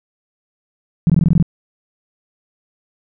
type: tone bursts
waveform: sine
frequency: 166.6 Hz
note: E3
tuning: 19 cents sharp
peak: -8 dBFS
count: 8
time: 1.07-1.426 s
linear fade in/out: 0 ms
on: 27 ms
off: 20 ms
effects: none